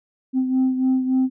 sine beating tone pair, 259.1 / 262.6 Hz, C4 / C4, -17 / +6 cents, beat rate 3.5 Hz, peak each -16 / -23 dBFS, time 0.33-1.3 s, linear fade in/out 50 ms, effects tanh soft clip ceiling -13 dBFS

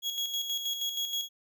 35% pulse tone with tremolo, 3322 Hz, G#7, in tune, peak -27 dBFS, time 0.02-1.29 s, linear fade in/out 50 ms, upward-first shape square, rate 6.3 Hz, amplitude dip 50%, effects none

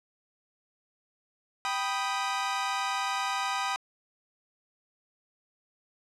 sawtooth chord, G augmented, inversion none, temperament equal, 784 / 987.8 / 1244.5 Hz, G5 / B5 / D#6, 0 / 0 / 0 cents, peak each -29 dBFS, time 1.65-3.76 s, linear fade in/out 0 ms, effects low-pass 7000 Hz 12 dB/octave

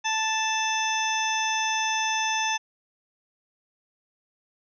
harmonic tone, 880 Hz, A5, in tune, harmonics 1 / 2 / 3 / 4 / 6 / 7, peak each -27 / -31 / -30 / -32 / -37 / -32 dBFS, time 0.04-2.58 s, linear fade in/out 20 ms, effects none

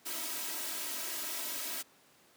white noise with comb filter, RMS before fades -38 dBFS, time 0.05-1.83 s, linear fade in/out 20 ms, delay 3.1 ms, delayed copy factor +1, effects pink hiss -63 dBFS RMS until 2.36 s + high-pass 200 Hz 12 dB/octave

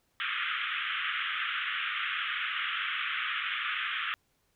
pink band-pass noise, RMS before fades -33 dBFS, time 0.2-4.14 s, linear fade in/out 0 ms, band 1200 to 3400 Hz, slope 96 dB/octave, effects pink hiss -73 dBFS RMS until 4.55 s

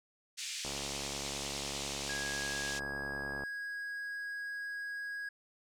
white band-pass noise, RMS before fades -41 dBFS, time 0.37-2.8 s, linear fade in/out 20 ms, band 2100 to 7300 Hz, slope 24 dB/octave
click train, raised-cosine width 1 ms, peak -28 dBFS, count 196, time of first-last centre 0.65-3.436 s, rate 70 Hz
triangle tone, 1651 Hz, G#6, 11 cents flat, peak -36 dBFS, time 2.09-5.29 s, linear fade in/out 5 ms
effects none

